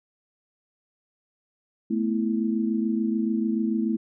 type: chord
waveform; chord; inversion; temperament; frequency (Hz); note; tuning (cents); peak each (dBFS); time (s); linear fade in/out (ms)
sine; A suspended second; none; equal; 220 / 246.9 / 329.6; A3 / B3 / E4; 0 / 0 / 0; -24 / -29 / -28; 1.9-3.97; 10
effects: none